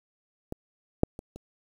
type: clicks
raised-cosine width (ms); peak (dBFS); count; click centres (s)
2; -20 / -6 / -25 / -29; 4; 0.524 / 1.034 / 1.191 / 1.36
effects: 8-bit